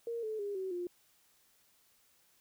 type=tone with pitch steps; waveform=sine; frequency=466.2 / 435 / 405.9 / 378.7 / 353.3 Hz; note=A#4 / A4 / G#4 / F#4 / F4; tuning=0 / -20 / -40 / +40 / +20 cents; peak=-35 dBFS; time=0.07-0.87 s; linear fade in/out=2 ms; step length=160 ms; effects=white hiss -69 dBFS RMS until 2.4 s